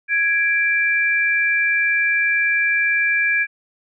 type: tone pair together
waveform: sine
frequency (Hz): 1659.7 / 2349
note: G#6 / D7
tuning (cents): -2 / 0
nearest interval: tritone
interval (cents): 602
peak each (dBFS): -18 / -18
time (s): 0.08-3.47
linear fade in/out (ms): 50
effects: none